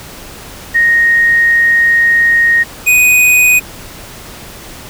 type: tone pair in turn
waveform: sine / square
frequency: 1864.7 / 2489 Hz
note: A#6 / D#7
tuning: 0 / 0 cents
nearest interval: perfect fourth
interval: 500 cents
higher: second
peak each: -6 dBFS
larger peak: neither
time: 0.74-2.64 / 2.86-3.6 s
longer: first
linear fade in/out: 20 ms
effects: pink hiss -31 dBFS RMS until 4.89 s